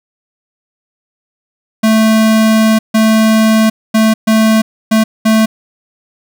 square tone bursts at uneven times, 220 Hz, A3, in tune, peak -7 dBFS, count 6, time 1.83-2.79 / 2.94-3.7 / 3.94-4.14 / 4.27-4.62 / 4.91-5.04 / 5.25-5.46 s, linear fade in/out 10 ms, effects none

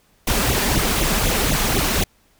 pink noise with flanger, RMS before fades -19 dBFS, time 0.27-2.04 s, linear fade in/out 5 ms, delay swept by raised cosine 0.29 to 5.09 ms, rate 4 Hz, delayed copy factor +0.95, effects pink hiss -59 dBFS RMS until 2.39 s

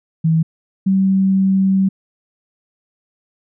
sine tone pair in turn, 161.5 / 192.06 Hz, E3 / G3, -35 / -35 cents, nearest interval minor third, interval 300 cents, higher second, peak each -11 dBFS, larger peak neither, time 0.24-0.43 / 0.86-1.89 s, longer second, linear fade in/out 10 ms, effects none

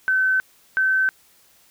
sine tone pair in turn, 1528 / 1536.3 Hz, G6 / G6, -45 / -35 cents, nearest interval unison, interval 10 cents, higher second, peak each -16 dBFS, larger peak neither, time 0.08-0.4 / 0.77-1.09 s, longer neither, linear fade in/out 0 ms, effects white hiss -56 dBFS RMS until 1.7 s

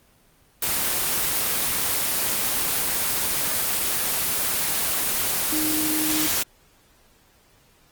sine tone in noise, 310 Hz, D#4, 6 cents flat, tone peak -25 dBFS, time 5.52-6.27 s, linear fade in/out 5 ms, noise white, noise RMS -23 dBFS, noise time 0.62-6.43 s, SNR -5 dB, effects pink hiss -58 dBFS RMS until 7.91 s + Opus 24 kbps

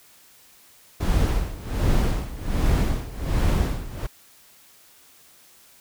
brown noise with tremolo, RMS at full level -19 dBFS, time 1-4.07 s, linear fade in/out 10 ms, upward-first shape sine, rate 1.3 Hz, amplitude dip 85%, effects white hiss -53 dBFS RMS until 5.8 s

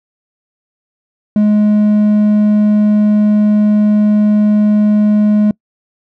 sine tone with hard clipping, 210 Hz, G#3, 19 cents sharp, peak -8 dBFS, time 1.36-5.51 s, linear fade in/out 2 ms, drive 3 dB, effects noise-tail reverb RT60 0.1 s tail -25 dB re dry

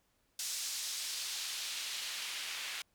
white noise with band-pass filter sweep, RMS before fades -40 dBFS, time 0.39-2.82 s, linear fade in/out 2 ms, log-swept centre 5800 to 2500 Hz, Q 1.1, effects pink hiss -75 dBFS RMS until 2.94 s

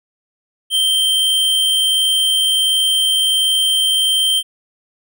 square tone with amplitude modulation, 3136 Hz, G7, in tune, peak -12 dBFS, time 0.7-4.43 s, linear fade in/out 50 ms, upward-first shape sine, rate 81.4 Hz, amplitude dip 25%, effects none

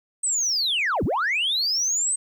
sine linear two-way sweep, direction down then up, 8350 to 50 to 8350 Hz, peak -19 dBFS, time 0.23-2.16 s, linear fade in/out 10 ms, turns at 1.04 s, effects tanh soft clip ceiling -18 dBFS + 10-bit

